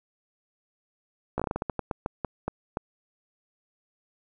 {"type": "slowing click train", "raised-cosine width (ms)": 1, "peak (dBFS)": -14, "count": 15, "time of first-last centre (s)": [1.38, 2.771], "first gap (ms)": 16, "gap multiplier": 1.25, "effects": []}